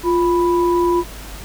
sine tone pair together, 349.2 / 987.7 Hz, F4 / B5, 0 / 0 cents, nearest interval octave + tritone, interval 1800 cents, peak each -14 / -19 dBFS, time 0.03-1.04 s, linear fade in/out 50 ms, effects added 50 Hz sine -34 dBFS peak until 1.44 s + pink hiss -36 dBFS RMS until 1.44 s

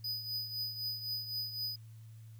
square tone with tremolo, 4978 Hz, D#8, in tune, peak -34 dBFS, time 0.04-1.76 s, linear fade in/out 5 ms, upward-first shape triangle, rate 3.9 Hz, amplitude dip 70%, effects added 111 Hz sine -49 dBFS peak until 2.39 s + white hiss -69 dBFS RMS until 2.39 s

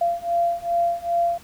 sine beating tone pair, 686 / 688.5 Hz, F5 / F5, -31 / -25 cents, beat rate 2.5 Hz, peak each -23 / -22 dBFS, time 0.01-1.38 s, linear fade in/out 5 ms, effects pink hiss -48 dBFS RMS until 1.43 s

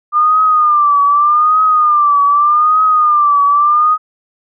sine tone with vibrato, 1201 Hz, D6, 38 cents sharp, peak -7 dBFS, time 0.12-3.98 s, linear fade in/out 50 ms, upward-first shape triangle, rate 0.83 Hz, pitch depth 100 cents each way, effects none

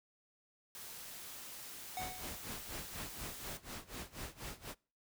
white noise, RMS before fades -49 dBFS, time 0.75-3.57 s, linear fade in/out 0 ms
square tone with exponential decay, 740 Hz, F#5, in tune, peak -38 dBFS, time 1.97-2.48 s, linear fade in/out 1 ms, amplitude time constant 110 ms
pink noise with tremolo, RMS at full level -44 dBFS, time 1.97-4.75 s, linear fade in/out 50 ms, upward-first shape sine, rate 4.1 Hz, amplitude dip 90%
effects noise-tail reverb RT60 0.4 s tail -26 dB re dry

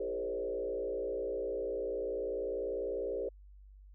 sine tone with frequency modulation, 466.2 Hz, A#4, in tune, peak -33 dBFS, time 0-3.29 s, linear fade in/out 5 ms, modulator 60.3 Hz, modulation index 1.6, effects added 49 Hz sine -52 dBFS peak until 3.94 s

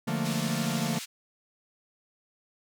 45% pulse chord, Bb major seventh, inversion first, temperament equal, 146.83 / 174.61 / 220 / 233.1 Hz, D3 / F3 / A3 / Bb3, 0 / 0 / 0 / 0 cents, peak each -33 dBFS, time 0.07-0.99 s, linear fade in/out 10 ms
white band-pass noise, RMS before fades -39 dBFS, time 0.24-1.06 s, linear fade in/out 20 ms, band 2100 to 6400 Hz, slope 12 dB/octave
effects none

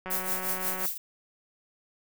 click train, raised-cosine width 0.5 ms, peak -22 dBFS, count 149, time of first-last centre 0.06-0.856 s, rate 186 Hz
violet noise with tremolo, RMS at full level -28 dBFS, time 0.1-0.98 s, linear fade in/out 10 ms, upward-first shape triangle, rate 5.6 Hz, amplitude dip 80%
effects none

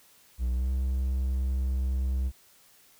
triangle tone with pitch glide, 61.3 to 64.95 Hz, B1 to C2, -12 to -12 cents, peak -23 dBFS, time 0.38-2.32 s, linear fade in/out 50 ms, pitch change +100 cents, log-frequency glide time 0.52-0.7 s, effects white hiss -59 dBFS RMS until 2.99 s

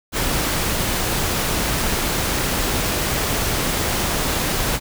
pink noise, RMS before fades -21 dBFS, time 0.12-4.8 s, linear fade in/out 50 ms, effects none

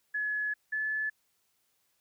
sine tone pair in turn, 1700 / 1728.7 Hz, G#6 / A6, +40 / -31 cents, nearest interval unison, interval 29 cents, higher second, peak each -29 / -29 dBFS, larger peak neither, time 0.14-0.54 / 0.72-1.1 s, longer first, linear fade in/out 10 ms, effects white hiss -74 dBFS RMS until 2 s

